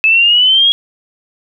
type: exponential sweep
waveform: sine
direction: up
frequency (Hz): 2598 to 3322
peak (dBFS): -6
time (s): 0.04-0.72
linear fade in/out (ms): 0
effects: none